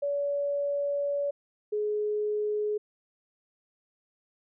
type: tone pair in turn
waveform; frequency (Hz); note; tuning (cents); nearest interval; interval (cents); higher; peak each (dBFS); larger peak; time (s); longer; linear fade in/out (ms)
sine; 570 / 420.8; C#5 / G#4; +48 / +23; perfect fourth; 525; first; -26; neither; 0.02-1.31 / 1.72-2.78; first; 10
effects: none